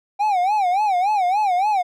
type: tone with vibrato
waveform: triangle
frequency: 780 Hz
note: G5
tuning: 9 cents flat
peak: -14 dBFS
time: 0.19-1.83 s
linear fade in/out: 20 ms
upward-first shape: sine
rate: 3.5 Hz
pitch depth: 170 cents each way
effects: none